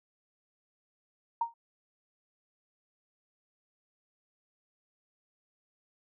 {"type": "tone with exponential decay", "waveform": "sine", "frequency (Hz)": 929, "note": "A#5", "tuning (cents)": -6, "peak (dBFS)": -23, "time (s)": [1.41, 1.54], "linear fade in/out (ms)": 5, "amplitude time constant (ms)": 27, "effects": []}